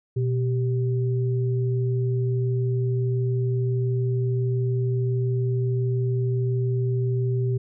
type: tone pair together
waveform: sine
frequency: 122.84 / 390 Hz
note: B2 / G4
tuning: -9 / -9 cents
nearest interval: octave + minor sixth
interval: 2000 cents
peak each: -21 / -29 dBFS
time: 0.16-7.58 s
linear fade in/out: 10 ms
effects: none